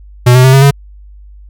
square tone with pitch steps, 123.3 / 127.28 / 131.39 / 135.63 / 140.01 Hz, B2 / C3 / C3 / C#3 / C#3, -2 / -47 / +8 / -37 / +18 cents, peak -3 dBFS, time 0.26-0.71 s, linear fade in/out 10 ms, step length 90 ms, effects added 50 Hz sine -32 dBFS peak until 1.49 s

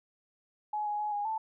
sine tone with pitch steps, 844 / 833 / 842 / 822 / 881 Hz, G#5 / G#5 / G#5 / G#5 / A5, +28 / +5 / +24 / -18 / +2 cents, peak -30 dBFS, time 0.73-1.38 s, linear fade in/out 5 ms, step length 130 ms, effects none

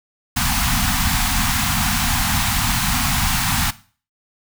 pink band-stop noise, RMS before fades -19 dBFS, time 0.36-3.71 s, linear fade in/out 10 ms, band 270 to 710 Hz, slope 96 dB/octave, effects noise-tail reverb RT60 0.4 s tail -17 dB re dry

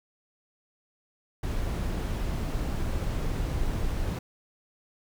brown noise, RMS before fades -29 dBFS, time 1.43-4.19 s, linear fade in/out 5 ms, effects none

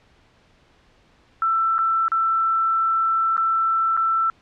sine tone with dropouts, 1333 Hz, E6, 19 cents sharp, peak -17 dBFS, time 1.42-4.3 s, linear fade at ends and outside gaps 1 ms, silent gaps 1.782-1.789 / 2.082-2.118 / 3.367-3.378 / 3.967-3.974 s, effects pink hiss -57 dBFS RMS until 4.41 s + low-pass 4000 Hz 12 dB/octave

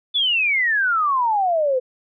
sine exponential sweep, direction down, 3520 to 493.9 Hz, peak -16 dBFS, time 0.14-1.8 s, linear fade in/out 20 ms, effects none

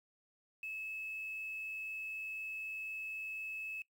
sine tone with quantisation, 2598 Hz, E7, 26 cents flat, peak -40 dBFS, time 0.63-3.82 s, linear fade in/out 2 ms, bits 10, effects noise-tail reverb RT60 0.1 s tail -19 dB re dry

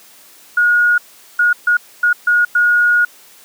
sine tone bursts at uneven times, 1442 Hz, F#6, 45 cents flat, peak -9 dBFS, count 6, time 0.57-0.98 / 1.39-1.53 / 1.67-1.77 / 2.03-2.13 / 2.27-2.45 / 2.55-3.05 s, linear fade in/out 5 ms, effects white hiss -44 dBFS RMS until 3.44 s + high-pass 200 Hz 12 dB/octave

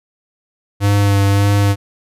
square tone with vibrato, 100.4 Hz, G2, 42 cents sharp, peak -11 dBFS, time 0.8-1.76 s, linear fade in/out 50 ms, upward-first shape sine, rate 1.7 Hz, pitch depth 18 cents each way, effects resampled to 32000 Hz

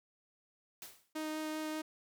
white noise with exponential decay, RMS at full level -45 dBFS, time 0.82-1.13 s, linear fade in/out 1 ms, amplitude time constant 67 ms
sawtooth tone with vibrato, 310.5 Hz, D#4, 3 cents flat, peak -33 dBFS, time 1.15-1.82 s, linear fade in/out 10 ms, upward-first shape sine, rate 5.1 Hz, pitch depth 8 cents each way
effects none

